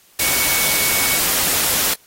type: tone in noise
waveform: sine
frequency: 2230 Hz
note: C#7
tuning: 10 cents sharp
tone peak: -24 dBFS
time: 0.2-1.18 s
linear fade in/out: 5 ms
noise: white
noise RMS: -18 dBFS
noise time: 0.19-1.94 s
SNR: -9 dB
effects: white hiss -52 dBFS RMS until 2.06 s + AAC 48 kbps